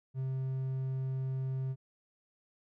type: tone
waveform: triangle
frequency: 131.9 Hz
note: C3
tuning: 14 cents sharp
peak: -30 dBFS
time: 0.14-1.76 s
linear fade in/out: 50 ms
effects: none